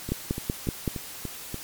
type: two click trains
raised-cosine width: 3 ms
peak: -12 / -19 dBFS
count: 5 / 6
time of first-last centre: 0.12-0.878 / 0.09-1.543 s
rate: 5.28 / 3.44 Hz
effects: white hiss -40 dBFS RMS until 1.63 s + MP3 96 kbps